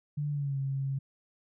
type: tone with pitch glide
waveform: sine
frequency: 146.83 to 136.21 Hz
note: D3 to C#3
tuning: 0 to -30 cents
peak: -29 dBFS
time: 0.17-0.99 s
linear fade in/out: 10 ms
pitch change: -130 cents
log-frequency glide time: 0.3-0.58 s
effects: none